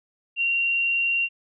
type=tone with vibrato; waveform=sine; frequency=2755 Hz; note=F7; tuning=24 cents flat; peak=-20 dBFS; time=0.36-1.29 s; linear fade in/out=50 ms; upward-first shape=sine; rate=20 Hz; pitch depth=13 cents each way; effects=none